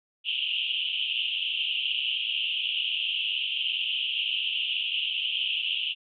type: band-pass noise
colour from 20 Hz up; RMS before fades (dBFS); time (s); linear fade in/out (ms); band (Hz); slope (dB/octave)
white; -29; 0.24-5.95; 50; 2700 to 3200; 96
effects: none